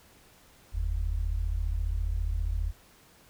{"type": "tone pair together", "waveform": "sine", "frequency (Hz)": [43.17, 78], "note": ["F1", "D#2"], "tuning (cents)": [-19, 5], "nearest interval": "minor seventh", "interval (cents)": 1024, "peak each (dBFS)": [-28, -31], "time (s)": [0.72, 2.73], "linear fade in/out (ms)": 50, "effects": ["pink hiss -58 dBFS RMS until 3.29 s"]}